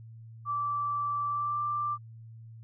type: tone with pitch glide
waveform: sine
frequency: 1164 to 1179.6 Hz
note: D6 to D6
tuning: -16 to +7 cents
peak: -28 dBFS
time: 0.45-1.98 s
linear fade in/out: 50 ms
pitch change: +23 cents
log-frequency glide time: 1.28-1.61 s
effects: added 113 Hz sine -45 dBFS peak until 2.63 s